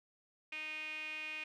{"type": "tone with band-pass filter", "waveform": "sawtooth", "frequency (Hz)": 309.2, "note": "D#4", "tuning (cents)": -11, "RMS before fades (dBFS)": -43, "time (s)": [0.52, 1.44], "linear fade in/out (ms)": 5, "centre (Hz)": 2500, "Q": 9.2, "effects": []}